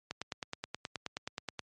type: click train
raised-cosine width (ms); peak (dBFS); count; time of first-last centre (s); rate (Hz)
0.2; -19; 15; 0.11-1.593; 9.44
effects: high-pass 80 Hz 12 dB/octave + MP3 48 kbps